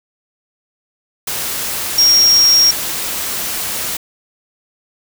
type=tone in noise; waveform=sine; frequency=5588 Hz; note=F8; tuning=in tune; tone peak=-7 dBFS; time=1.98-2.71 s; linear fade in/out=5 ms; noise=white; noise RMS=-21 dBFS; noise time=1.27-3.97 s; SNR=+11 dB; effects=none